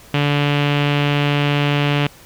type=tone with low-pass filter; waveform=sawtooth; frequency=144.7 Hz; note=D3; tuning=25 cents flat; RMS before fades=-17 dBFS; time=0.14-2.07 s; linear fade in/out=2 ms; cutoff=2900 Hz; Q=3.4; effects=pink hiss -44 dBFS RMS until 2.25 s